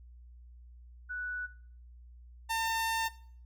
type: tone pair in turn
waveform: sine / sawtooth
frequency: 1480 / 902.6 Hz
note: F#6 / A5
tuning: 0 / +44 cents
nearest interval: major sixth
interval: 856 cents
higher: first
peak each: -35 / -26 dBFS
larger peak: second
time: 1.09-1.47 / 2.49-3.09 s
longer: second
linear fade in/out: 20 ms
effects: noise-tail reverb RT60 0.5 s tail -17 dB re dry + added 60 Hz sine -50 dBFS peak until 3.45 s